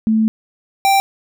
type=tone pair in turn; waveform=sine / square; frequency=220 / 784 Hz; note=A3 / G5; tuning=0 / 0 cents; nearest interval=octave + minor seventh; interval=2200 cents; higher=second; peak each=-11 dBFS; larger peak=neither; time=0.07-0.28 / 0.85-1 s; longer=first; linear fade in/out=0 ms; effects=none